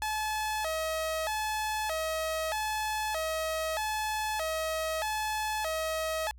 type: tone with vibrato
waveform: sawtooth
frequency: 740 Hz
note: F#5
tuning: in tune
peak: -26 dBFS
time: 0.02-6.31 s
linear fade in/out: 0 ms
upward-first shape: square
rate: 0.8 Hz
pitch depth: 260 cents each way
effects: added 60 Hz sine -48 dBFS peak until 6.38 s